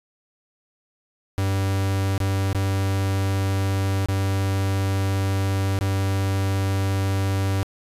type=tone with dropouts; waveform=45% pulse; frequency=97.2 Hz; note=G2; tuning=14 cents flat; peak=-20 dBFS; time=1.38-7.63 s; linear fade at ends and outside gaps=0 ms; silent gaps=2.179-2.203 / 2.53-2.548 / 4.059-4.086 / 5.789-5.81 s; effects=resampled to 32000 Hz